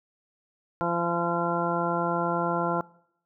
harmonic tone, 171.4 Hz, F3, 32 cents flat, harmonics 1 / 2 / 3 / 4 / 5 / 6 / 8, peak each -32 / -32 / -32 / -32 / -32 / -32 / -32 dBFS, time 0.81-2.81 s, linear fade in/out 0 ms, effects noise-tail reverb RT60 0.7 s tail -22 dB re dry

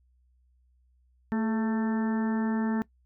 harmonic tone with a mistuned harmonic, 222.4 Hz, A3, 19 cents sharp, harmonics 1 / 2 / 3 / 4 / 5 / 6 / 7 / 8, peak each -25 / -37 / -44 / -38 / -47 / -45 / -47 / -43 dBFS, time 1.32-2.82 s, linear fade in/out 0 ms, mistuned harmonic 2, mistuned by -64 cents, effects noise-tail reverb RT60 0.1 s tail -20 dB re dry + added 62 Hz sine -62 dBFS peak until 3.05 s

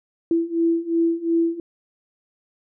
sine beating tone pair, 331.8 / 334.6 Hz, E4 / E4, +11 / +26 cents, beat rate 2.8 Hz, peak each -22 / -20 dBFS, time 0.31-1.6 s, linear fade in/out 2 ms, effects none

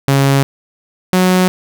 sawtooth tone pair in turn, 137.7 / 183.81 Hz, C#3 / F#3, -11 / -11 cents, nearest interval perfect fourth, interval 500 cents, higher second, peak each -5 dBFS, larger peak neither, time 0.08-0.43 / 1.13-1.48 s, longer neither, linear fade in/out 0 ms, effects none

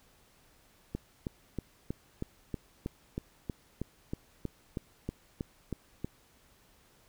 click train, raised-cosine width 3 ms, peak -21 dBFS, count 17, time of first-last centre 0.95-6.046 s, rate 3.14 Hz, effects pink hiss -64 dBFS RMS until 7.08 s

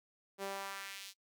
sawtooth tone with high-pass filter sweep, 196 Hz, G3, in tune, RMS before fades -44 dBFS, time 0.38-1.14 s, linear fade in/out 50 ms, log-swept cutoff 390 to 4300 Hz, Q 1.3, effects noise-tail reverb RT60 0.1 s tail -23 dB re dry

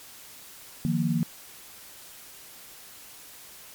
sine chord, Eb suspended second, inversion none, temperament equal, 155.56 / 174.61 / 233.1 Hz, Eb3 / F3 / Bb3, 0 / 0 / 0 cents, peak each -27 dBFS, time 0.85-1.23 s, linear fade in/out 0 ms, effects white hiss -47 dBFS RMS until 3.74 s + MP3 96 kbps

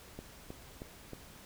click train, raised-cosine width 2 ms, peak -29 dBFS, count 4, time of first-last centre 0.19-1.133 s, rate 3.18 Hz, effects added 60 Hz sine -61 dBFS peak until 1.45 s + pink hiss -54 dBFS RMS until 1.45 s

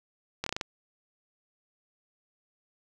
slowing click train, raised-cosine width 0.2 ms, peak -14 dBFS, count 6, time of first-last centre 0.44-0.612 s, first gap 24 ms, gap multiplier 1.18, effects none

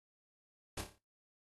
pink noise with echo, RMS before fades -40 dBFS, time 0.77-0.81 s, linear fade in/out 5 ms, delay 29 ms, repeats 6, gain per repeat -6 dB, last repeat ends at 0.984 s, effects noise-tail reverb RT60 0.3 s tail -26 dB re dry + AAC 32 kbps

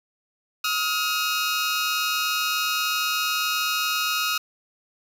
15% pulse tone pair together, 1267 / 1414.8 Hz, D#6 / F6, +31 / +22 cents, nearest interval major second, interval 191 cents, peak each -18 / -20 dBFS, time 0.64-4.38 s, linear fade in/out 5 ms, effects none

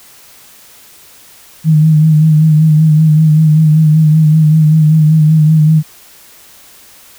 sine tone with vibrato, 155.56 Hz, D#3, in tune, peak -4 dBFS, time 1.64-5.83 s, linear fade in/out 50 ms, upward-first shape sine, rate 5.2 Hz, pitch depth 41 cents each way, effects white hiss -40 dBFS RMS until 7.18 s

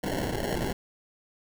blue noise with sample-and-hold, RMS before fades -30 dBFS, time 0.03-0.73 s, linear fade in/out 10 ms, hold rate 1225 Hz, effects none

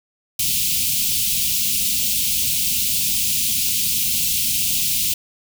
white band-stop noise, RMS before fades -20 dBFS, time 0.39-5.14 s, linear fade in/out 5 ms, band 250 to 2500 Hz, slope 48 dB/octave, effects none

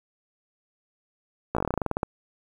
slowing click train, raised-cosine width 1 ms, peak -11 dBFS, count 15, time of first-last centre 1.55-2.032 s, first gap 16 ms, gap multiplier 1.11, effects 8-bit

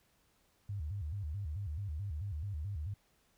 sine tone with vibrato, 87.31 Hz, F2, in tune, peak -36 dBFS, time 0.69-2.94 s, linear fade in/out 5 ms, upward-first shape square, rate 4.6 Hz, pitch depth 250 cents each way, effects pink hiss -72 dBFS RMS until 3.37 s

